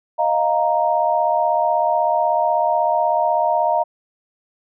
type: chord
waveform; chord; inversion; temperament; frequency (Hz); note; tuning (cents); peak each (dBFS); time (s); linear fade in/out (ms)
sine; Eb suspended second; none; equal; 622.3 / 698.5 / 932.3; Eb5 / F5 / Bb5; 0 / 0 / 0; -20 / -19 / -19; 0.18-3.84; 20
effects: none